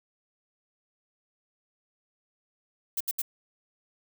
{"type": "noise bursts", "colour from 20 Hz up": "violet", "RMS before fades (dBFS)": -29, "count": 3, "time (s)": [2.97, 3.219], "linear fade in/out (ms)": 5, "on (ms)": 35, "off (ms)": 72, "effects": []}